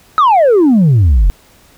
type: exponential sweep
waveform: sine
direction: down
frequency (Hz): 1315 to 41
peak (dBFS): -3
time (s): 0.18-1.3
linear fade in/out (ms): 0
effects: tanh soft clip ceiling -4 dBFS + pink hiss -46 dBFS RMS until 1.77 s